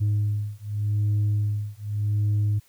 sine beating tone pair, 103.83 / 104.68 Hz, G#2 / G#2, 0 / +14 cents, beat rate 0.85 Hz, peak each -23 dBFS, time 0-2.6 s, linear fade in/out 20 ms, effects tanh soft clip ceiling -18 dBFS + white hiss -60 dBFS RMS until 2.68 s

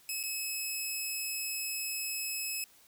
10% pulse tone with dropouts, 2580 Hz, E7, 38 cents flat, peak -25 dBFS, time 0.09-2.64 s, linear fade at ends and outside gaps 1 ms, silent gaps 0.23-0.236 s, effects white hiss -61 dBFS RMS until 2.87 s

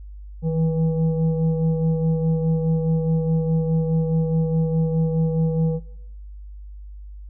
sine tone with frequency modulation, 160.6 Hz, E3, 45 cents flat, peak -18 dBFS, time 0.42-5.8 s, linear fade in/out 50 ms, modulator 326 Hz, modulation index 0.71, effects noise-tail reverb RT60 0.7 s tail -17 dB re dry + added 50 Hz sine -35 dBFS peak until 7.29 s

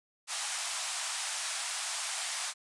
white band-pass noise, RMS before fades -36 dBFS, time 0.27-2.54 s, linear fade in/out 50 ms, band 660 to 9900 Hz, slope 48 dB/octave, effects resampled to 24000 Hz

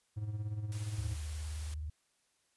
triangle tone with tremolo, 105.7 Hz, G#2, 31 cents sharp, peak -31 dBFS, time 0.16-1.16 s, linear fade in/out 20 ms, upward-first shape sine, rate 17 Hz, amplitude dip 60%
white high-pass noise, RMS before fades -50 dBFS, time 0.72-1.74 s, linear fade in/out 0 ms, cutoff 260 Hz, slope 24 dB/octave
sine tone with vibrato, 76 Hz, D#2, 40 cents flat, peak -37 dBFS, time 0.98-1.9 s, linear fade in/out 5 ms, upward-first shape triangle, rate 19 Hz, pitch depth 150 cents each way
effects white hiss -75 dBFS RMS until 2.56 s + resampled to 24000 Hz

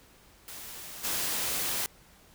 white noise with level steps, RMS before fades -43 / -31 dBFS, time 0.48-1.86 s, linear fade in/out 0 ms, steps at 1.03 s, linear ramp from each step 20 ms, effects pink hiss -58 dBFS RMS until 2.34 s

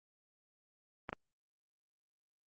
clicks, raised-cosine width 0.5 ms, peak -23 dBFS, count 2, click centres 1.092 / 1.129 s, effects Opus 32 kbps

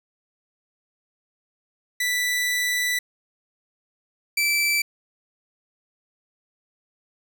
sawtooth tone pair in turn, 1975.5 / 2325 Hz, B6 / D7, 0 / -18 cents, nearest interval minor third, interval 282 cents, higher second, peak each -18 / -16 dBFS, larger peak second, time 2-2.99 / 4.37-4.82 s, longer first, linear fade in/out 5 ms, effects none

